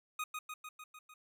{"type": "tone with echo", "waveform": "25% pulse", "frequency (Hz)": 1244.5, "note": "D#6", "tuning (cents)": 0, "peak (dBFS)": -32, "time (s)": [0.19, 0.24], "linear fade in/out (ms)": 5, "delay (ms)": 150, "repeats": 6, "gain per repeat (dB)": -3, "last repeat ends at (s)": 1.14, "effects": []}